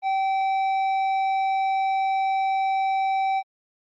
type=tone with tanh clipping; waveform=triangle; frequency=772 Hz; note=G5; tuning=27 cents flat; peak=-22 dBFS; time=0.02-3.43 s; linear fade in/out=50 ms; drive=12 dB; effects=Opus 32 kbps